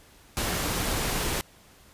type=noise; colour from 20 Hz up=pink; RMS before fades=-28 dBFS; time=0.37-1.41 s; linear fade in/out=0 ms; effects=pink hiss -55 dBFS RMS until 1.93 s + resampled to 32000 Hz